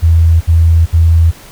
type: tone bursts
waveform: sine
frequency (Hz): 82.41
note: E2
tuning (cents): 0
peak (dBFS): -4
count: 3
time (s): 0.02-1.316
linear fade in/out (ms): 20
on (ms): 390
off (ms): 63
effects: pink hiss -36 dBFS RMS until 1.51 s